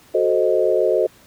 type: chord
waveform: sine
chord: F# diminished seventh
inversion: none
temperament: equal with one note detuned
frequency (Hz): 370 / 437.7 / 523.3 / 622.3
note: F#4 / A4 / C5 / Eb5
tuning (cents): 0 / -9 / 0 / 0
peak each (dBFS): -20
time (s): 0.14-1.07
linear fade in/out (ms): 10
effects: pink hiss -50 dBFS RMS until 1.26 s + high-pass 60 Hz 12 dB/octave